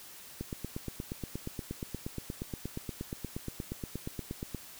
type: click train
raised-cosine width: 3 ms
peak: -23 dBFS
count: 36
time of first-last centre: 0.41-4.547 s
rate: 8.46 Hz
effects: white hiss -50 dBFS RMS until 4.79 s